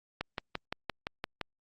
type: click train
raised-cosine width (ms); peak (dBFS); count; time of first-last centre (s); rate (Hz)
0.3; -17; 8; 0.21-1.413; 5.82
effects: Opus 48 kbps